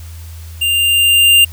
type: tone with level ramp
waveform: square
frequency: 2794 Hz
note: F7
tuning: in tune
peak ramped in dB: -13 to -5 dBFS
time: 0.61-1.45 s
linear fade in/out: 10 ms
effects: added 82 Hz sine -28 dBFS peak until 1.52 s + white hiss -41 dBFS RMS until 1.52 s